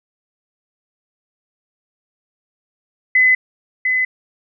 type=tone with echo; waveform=sine; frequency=2021 Hz; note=B6; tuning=39 cents sharp; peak=-9 dBFS; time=3.15-3.35 s; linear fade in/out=5 ms; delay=700 ms; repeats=1; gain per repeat=-5 dB; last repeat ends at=4.05 s; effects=none